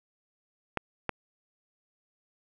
clicks, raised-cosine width 0.5 ms, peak -13 dBFS, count 2, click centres 0.773 / 1.093 s, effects none

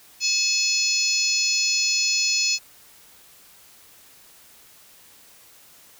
harmonic tone, 858 Hz, A5, 44 cents flat, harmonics 3 / 4 / 5 / 6 / 7 / 8, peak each -25 / -36 / -25 / -25 / -28 / -27 dBFS, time 0.2-2.59 s, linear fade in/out 50 ms, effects white hiss -51 dBFS RMS until 5.99 s

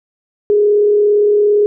sine tone with frequency modulation, 415.1 Hz, G#4, 1 cent flat, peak -8 dBFS, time 0.5-1.66 s, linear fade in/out 0 ms, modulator 37.5 Hz, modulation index 0.26, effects none

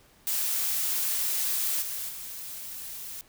blue noise with level steps, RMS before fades -28 / -34 / -39 dBFS, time 0.27-3.21 s, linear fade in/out 0 ms, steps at 1.81 / 2.08 s, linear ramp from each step 20 ms, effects pink hiss -59 dBFS RMS until 3.28 s

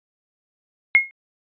sine tone with exponential decay, 2156 Hz, C#7, 49 cents flat, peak -6 dBFS, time 0.95-1.11 s, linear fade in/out 0 ms, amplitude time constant 34 ms, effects resampled to 8000 Hz

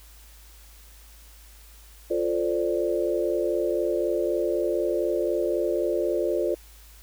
sine chord, D minor seventh, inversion first, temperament equal, 349.2 / 440 / 523.3 / 587.3 Hz, F4 / A4 / C5 / D5, 0 / 0 / 0 / 0 cents, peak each -26 / -29 / -29 / -28 dBFS, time 2.1-6.55 s, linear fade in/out 10 ms, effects added 53 Hz sine -48 dBFS peak until 7.02 s + white hiss -53 dBFS RMS until 7.02 s

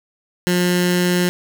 15% pulse tone with notch filter, 178.2 Hz, F3, 35 cents sharp, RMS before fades -17 dBFS, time 0.47-1.29 s, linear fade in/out 0 ms, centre 670 Hz, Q 0.88, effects none

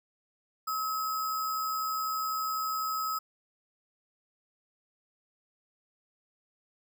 sine tone with sample-and-hold, 1284 Hz, E6, 46 cents flat, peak -29 dBFS, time 0.67-3.19 s, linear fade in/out 10 ms, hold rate 6300 Hz, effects none

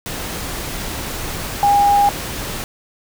sine tone in noise, 811 Hz, G#5, 41 cents flat, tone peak -10 dBFS, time 1.63-2.09 s, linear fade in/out 0 ms, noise pink, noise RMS -26 dBFS, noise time 0.06-2.64 s, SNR +13 dB, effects none

